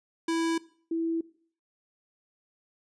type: tone pair in turn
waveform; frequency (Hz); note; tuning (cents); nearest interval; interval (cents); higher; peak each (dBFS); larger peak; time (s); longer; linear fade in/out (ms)
square / sine; 329.6 / 329.6; E4 / E4; 0 / 0; unison; 0; neither; -26; neither; 0.28-0.58 / 0.91-1.21; neither; 5
effects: noise-tail reverb RT60 0.5 s tail -20 dB re dry + resampled to 22050 Hz